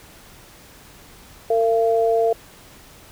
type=tone pair together; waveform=sine; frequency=454.5 / 681 Hz; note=A#4 / F5; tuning=-44 / -44 cents; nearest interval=perfect fifth; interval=700 cents; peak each=-17 / -19 dBFS; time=1.5-2.33 s; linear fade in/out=5 ms; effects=pink hiss -46 dBFS RMS until 3.11 s